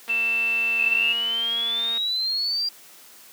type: click train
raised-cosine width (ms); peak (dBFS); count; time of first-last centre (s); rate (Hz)
0.3; -23; 439; 0.08-1.976; 231
type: tone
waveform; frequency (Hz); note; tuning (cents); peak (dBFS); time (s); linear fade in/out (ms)
sine; 2666; E7; +19; -20; 0.09-1.13; 10
type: exponential sweep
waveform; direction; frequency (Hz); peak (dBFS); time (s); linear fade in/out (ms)
sine; up; 2572 to 4793; -22; 0.79-2.69; 5
effects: white hiss -48 dBFS RMS until 3.32 s + high-pass 200 Hz 12 dB/octave